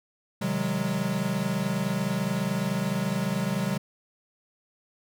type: chord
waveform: square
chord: Ab dominant seventh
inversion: first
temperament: equal with one note detuned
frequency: 130.81 / 155.56 / 185 / 204.9 Hz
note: C3 / Eb3 / Gb3 / Ab3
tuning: 0 / 0 / 0 / -23 cents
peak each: -34 / -34 / -30 / -31 dBFS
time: 0.41-3.78 s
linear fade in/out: 10 ms
effects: none